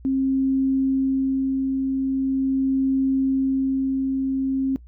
sine tone with tremolo, 267.1 Hz, C4, 36 cents sharp, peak -17 dBFS, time 0.05-4.76 s, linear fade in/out 0 ms, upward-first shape sine, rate 0.42 Hz, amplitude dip 30%, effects noise-tail reverb RT60 0.1 s tail -19 dB re dry + added 60 Hz sine -42 dBFS peak until 4.87 s

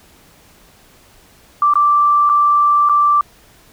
sine tone with dropouts, 1172 Hz, D6, 4 cents flat, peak -9 dBFS, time 1.62-3.21 s, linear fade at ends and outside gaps 2 ms, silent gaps 1.737-1.755 / 2.293-2.297 / 2.889-2.895 s, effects pink hiss -48 dBFS RMS until 3.72 s

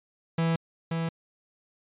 45% pulse tone with echo, 164.8 Hz, E3, in tune, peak -23 dBFS, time 0.38-0.56 s, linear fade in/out 5 ms, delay 530 ms, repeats 1, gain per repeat -4 dB, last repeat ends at 1.09 s, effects resampled to 8000 Hz

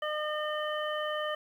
harmonic tone, 607 Hz, D#5, 43 cents flat, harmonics 1 / 2 / 3 / 5, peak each -33 / -36 / -38 / -40 dBFS, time 0.02-1.35 s, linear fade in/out 5 ms, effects 10-bit

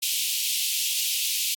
pink high-pass noise, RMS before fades -26 dBFS, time 0.02-1.55 s, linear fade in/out 10 ms, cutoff 2600 Hz, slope 48 dB/octave, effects AAC 64 kbps

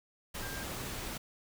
sine tone in noise, 1596 Hz, G6, 31 cents sharp, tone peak -44 dBFS, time 0.42-0.64 s, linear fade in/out 10 ms, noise pink, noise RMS -40 dBFS, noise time 0.34-1.18 s, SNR -7 dB, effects none

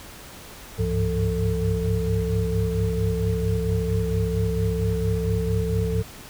sine tone cluster, 67.9 / 98.8 / 103.2 / 169.9 / 444.4 Hz, C#2 / G2 / G#2 / F3 / A4, -35 / +14 / -10 / -47 / +17 cents, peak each -27 dBFS, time 0.78-6.03 s, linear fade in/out 20 ms, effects pink hiss -42 dBFS RMS until 6.29 s

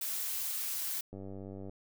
blue noise, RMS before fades -36 dBFS, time 0.01-1.01 s, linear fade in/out 5 ms
click train, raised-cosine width 2 ms, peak -32 dBFS, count 56, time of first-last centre 1.13-1.695 s, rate 97.3 Hz
effects none

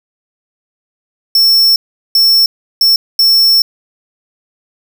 square tone bursts at uneven times, 5400 Hz, E8, 41 cents sharp, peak -6 dBFS, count 4, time 1.35-1.76 / 2.15-2.46 / 2.81-2.96 / 3.19-3.62 s, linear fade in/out 2 ms, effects none

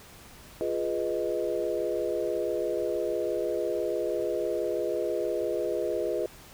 sine chord, F half-diminished seventh, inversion none, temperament equal, 349.2 / 415.3 / 493.9 / 622.3 Hz, F4 / Ab4 / Cb5 / Eb5, 0 / 0 / 0 / 0 cents, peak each -32 dBFS, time 0.61-6.26 s, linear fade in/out 0 ms, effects pink hiss -50 dBFS RMS until 6.53 s

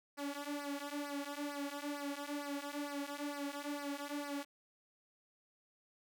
sawtooth tone with flanger, 287 Hz, D4, 40 cents flat, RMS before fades -42 dBFS, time 0.17-4.45 s, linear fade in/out 20 ms, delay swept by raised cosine 0.28 to 3.98 ms, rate 2.2 Hz, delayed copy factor -0.9, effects none

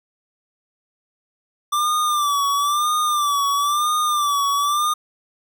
square tone with vibrato, 1174.7 Hz, D6, in tune, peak -18 dBFS, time 1.72-4.94 s, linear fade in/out 10 ms, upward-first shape sine, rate 1 Hz, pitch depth 74 cents each way, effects none

